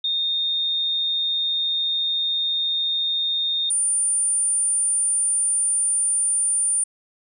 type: tone pair in turn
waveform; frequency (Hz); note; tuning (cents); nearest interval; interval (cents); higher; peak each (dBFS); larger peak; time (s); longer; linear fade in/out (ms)
sine; 3667 / 9235; A#7 / D9; -29 / -30; octave + major third; 1599; second; -20 / -18; second; 0.04-3.7 / 3.7-6.84; first; 5
effects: none